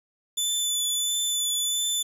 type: tone with vibrato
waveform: 20% pulse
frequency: 3494 Hz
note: A7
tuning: 13 cents flat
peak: -18 dBFS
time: 0.37-2.03 s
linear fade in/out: 10 ms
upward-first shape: triangle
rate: 1.5 Hz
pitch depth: 19 cents each way
effects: 8-bit